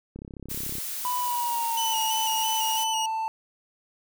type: click train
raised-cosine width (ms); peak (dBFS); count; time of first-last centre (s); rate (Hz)
3; -26; 22; 0.16-0.783; 33.7
type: noise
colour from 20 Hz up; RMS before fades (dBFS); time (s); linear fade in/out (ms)
blue; -33; 0.49-2.85; 20
type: tone with pitch glide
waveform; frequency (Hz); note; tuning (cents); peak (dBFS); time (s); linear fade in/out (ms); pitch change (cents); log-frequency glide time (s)
triangle; 990 to 887.1; B5 to A5; +4 to +14; -24; 1.05-3.28; 0; -190; 1.19-1.99
type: tone with vibrato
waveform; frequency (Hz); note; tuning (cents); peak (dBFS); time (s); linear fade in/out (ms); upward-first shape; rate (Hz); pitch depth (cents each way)
25% pulse; 2940; F#7; -12; -24; 1.77-3.06; 5; square; 3; 32
effects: none